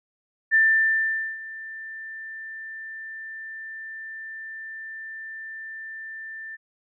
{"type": "tone with ADSR envelope", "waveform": "sine", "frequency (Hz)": 1780, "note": "A6", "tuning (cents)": 20, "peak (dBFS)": -14, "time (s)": [0.51, 6.57], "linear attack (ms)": 34, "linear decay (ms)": 830, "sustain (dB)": -20, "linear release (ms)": 25, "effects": []}